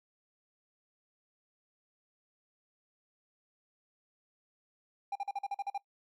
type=tone bursts; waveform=triangle; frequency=800 Hz; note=G5; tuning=35 cents sharp; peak=-30 dBFS; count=9; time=5.12-5.779 s; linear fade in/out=5 ms; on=35 ms; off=43 ms; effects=noise-tail reverb RT60 0.1 s tail -20 dB re dry + MP3 64 kbps